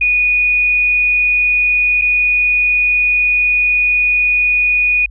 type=tone with dropouts; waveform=sine; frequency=2466 Hz; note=D#7; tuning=16 cents flat; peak=-10 dBFS; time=0.01-5.06 s; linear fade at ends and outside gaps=5 ms; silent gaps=2.014-2.019 s; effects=added 50 Hz sine -31 dBFS peak until 5.1 s